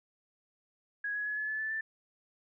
sine tone with pitch steps, 1661.2 / 1678.6 / 1696.1 / 1713.8 / 1731.7 / 1749.8 / 1768.1 Hz, G#6 / G#6 / G#6 / A6 / A6 / A6 / A6, 0 / +18 / +36 / -46 / -28 / -10 / +8 cents, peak -32 dBFS, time 1.04-1.81 s, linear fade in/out 5 ms, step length 110 ms, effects none

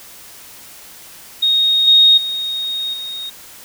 sine tone with level steps, 3729 Hz, A#7, in tune, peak -11 / -6 / -19 / -24 dBFS, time 1.42-3.3 s, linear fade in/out 10 ms, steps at 1.87 / 2.17 / 2.93 s, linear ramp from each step 10 ms, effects white hiss -39 dBFS RMS until 3.64 s

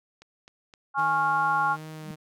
click train, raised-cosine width 0.2 ms, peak -31 dBFS, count 4, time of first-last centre 0.22-0.997 s, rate 3.86 Hz
sine chord, Db major, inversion second, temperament equal with one note detuned, 830.6 / 1094.7 / 1396.9 Hz, Ab5 / Db6 / F6, 0 / -22 / 0 cents, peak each -25 / -26 / -26 dBFS, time 0.94-1.77 s, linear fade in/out 50 ms
sawtooth tone with vibrato, 155.56 Hz, D#3, in tune, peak -34 dBFS, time 0.97-2.16 s, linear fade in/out 20 ms, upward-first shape sine, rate 2.4 Hz, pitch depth 15 cents each way
sine tone with exponential growth, 196 Hz, G3, in tune, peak -32 dBFS, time 1.97-2.11 s, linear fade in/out 0 ms, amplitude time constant 29 ms
effects none

